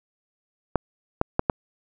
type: clicks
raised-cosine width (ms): 1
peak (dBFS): -5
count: 4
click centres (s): 0.757 / 1.214 / 1.394 / 1.498
effects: none